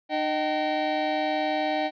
square tone cluster, 303.2 / 619 / 770 Hz, D#4 / D#5 / G5, -45 / -9 / -31 cents, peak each -31 / -29 / -28 dBFS, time 0.09-1.91 s, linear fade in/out 50 ms, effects resampled to 11025 Hz

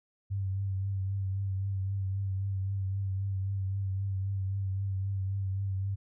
sine tone with vibrato, 97 Hz, G2, 18 cents flat, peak -29 dBFS, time 0.3-5.96 s, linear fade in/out 20 ms, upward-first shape triangle, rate 3.8 Hz, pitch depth 40 cents each way, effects none

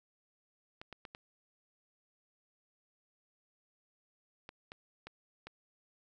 clicks, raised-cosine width 0.3 ms, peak -30 dBFS, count 8, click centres 0.815 / 0.927 / 1.052 / 1.149 / 4.491 / 4.719 / 5.07 / 5.47 s, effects none

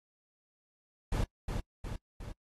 brown noise with echo, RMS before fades -30 dBFS, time 1.12-1.24 s, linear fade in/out 5 ms, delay 360 ms, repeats 3, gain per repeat -4 dB, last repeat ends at 2.32 s, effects noise-tail reverb RT60 0.1 s tail -26 dB re dry + AAC 32 kbps

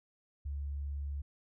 sine tone, 71 Hz, C#2, 42 cents sharp, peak -35 dBFS, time 0.45-1.22 s, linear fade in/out 10 ms, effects none

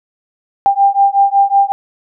sine beating tone pair, 792 / 797.4 Hz, G5 / G5, +18 / +29 cents, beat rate 5.4 Hz, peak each -11 dBFS, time 0.66-1.72 s, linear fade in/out 0 ms, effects none

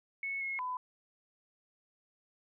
sine tone with pitch steps, 2202 / 2169 / 1004 Hz, C#7 / C#7 / B5, -12 / -38 / +28 cents, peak -34 dBFS, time 0.23-0.77 s, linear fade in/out 2 ms, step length 180 ms, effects none

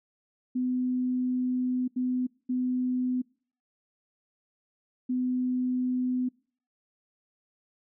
sine tone bursts at uneven times, 252.2 Hz, B3, 36 cents sharp, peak -25 dBFS, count 4, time 0.55-1.88 / 1.96-2.27 / 2.49-3.22 / 5.09-6.29 s, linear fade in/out 10 ms, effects noise-tail reverb RT60 0.5 s tail -26 dB re dry

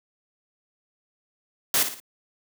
white noise with echo, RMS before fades -21 dBFS, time 1.74-1.83 s, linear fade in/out 2 ms, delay 57 ms, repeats 3, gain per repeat -8 dB, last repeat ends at 2.001 s, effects high-pass 150 Hz 12 dB/octave

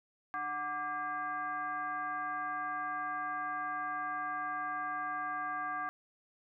sine tone with frequency modulation, 1174.7 Hz, D6, in tune, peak -34 dBFS, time 0.34-5.89 s, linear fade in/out 0 ms, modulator 437 Hz, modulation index 1.1, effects none

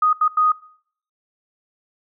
sine tone bursts at uneven times, 1244.5 Hz, D#6, in tune, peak -13 dBFS, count 3, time 0.02-0.13 / 0.21-0.28 / 0.37-0.52 s, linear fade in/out 5 ms, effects noise-tail reverb RT60 0.6 s tail -22 dB re dry

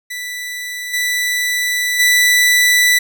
sawtooth tone with level steps, 1975.5 Hz, B6, in tune, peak -20 / -12 / -6 dBFS, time 0.1-2.99 s, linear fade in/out 10 ms, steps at 0.93 / 1.99 s, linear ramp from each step 10 ms, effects none

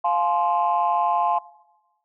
sine chord, F minor, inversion none, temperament equal with one note detuned, 698.5 / 851 / 1046.5 Hz, F5 / Ab5 / C6, 0 / +42 / 0 cents, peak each -22 dBFS, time 0.04-1.39 s, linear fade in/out 10 ms, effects noise-tail reverb RT60 1.0 s tail -20 dB re dry + tanh soft clip ceiling -11 dBFS

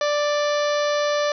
harmonic tone, 588 Hz, D5, 2 cents sharp, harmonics 1 / 2 / 3 / 4 / 5 / 6 / 7 / 8 / 9 / 10, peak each -20 / -27 / -30 / -36 / -38 / -35 / -36 / -38 / -41 / -38 dBFS, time 0.01-1.32 s, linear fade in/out 2 ms, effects none

